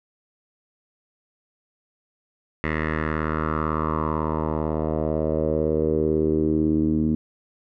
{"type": "tone with low-pass filter sweep", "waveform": "10% pulse", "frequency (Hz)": 78, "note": "D#2", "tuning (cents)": 5, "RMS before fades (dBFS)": -23, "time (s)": [2.64, 7.15], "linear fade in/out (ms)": 0, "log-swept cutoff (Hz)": [2000, 260], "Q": 4, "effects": []}